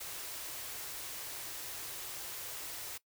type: band-stop noise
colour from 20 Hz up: white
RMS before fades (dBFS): -43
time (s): 0-2.98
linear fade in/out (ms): 10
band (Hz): 160 to 270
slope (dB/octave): 96
effects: noise-tail reverb RT60 0.1 s tail -19 dB re dry